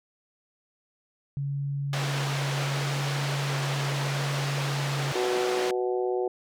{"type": "tone with vibrato", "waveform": "sine", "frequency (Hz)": 140, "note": "C#3", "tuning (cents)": 18, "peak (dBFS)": -27, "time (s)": [1.37, 5.12], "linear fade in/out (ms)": 0, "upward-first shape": "sine", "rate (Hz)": 0.71, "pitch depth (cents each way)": 8}
{"type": "band-pass noise", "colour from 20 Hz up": "pink", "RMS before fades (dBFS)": -33, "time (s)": [1.93, 5.71], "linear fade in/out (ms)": 2, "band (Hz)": [370, 5500], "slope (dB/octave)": 12}
{"type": "harmonic tone", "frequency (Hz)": 123.47, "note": "B2", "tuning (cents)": 0, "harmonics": [3, 4, 5, 6, 7], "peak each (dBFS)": [-26, -31, -40, -34, -43], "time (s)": [5.15, 6.28], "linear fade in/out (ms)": 5}
{"effects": []}